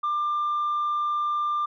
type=tone; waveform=sine; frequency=1192 Hz; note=D6; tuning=25 cents sharp; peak=-21 dBFS; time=0.03-1.66 s; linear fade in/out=10 ms; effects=tanh soft clip ceiling -21 dBFS